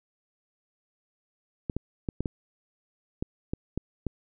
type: clicks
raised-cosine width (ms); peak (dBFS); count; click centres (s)
3; -16; 9; 1.698 / 1.766 / 2.088 / 2.206 / 2.258 / 3.225 / 3.535 / 3.776 / 4.067
effects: none